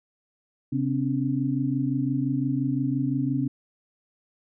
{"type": "tone cluster", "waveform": "sine", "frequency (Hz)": [134.7, 257.1, 282.9], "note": ["C#3", "C4", "C#4"], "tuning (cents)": [-49, -30, 35], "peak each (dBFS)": -27, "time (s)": [0.72, 3.48], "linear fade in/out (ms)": 10, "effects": []}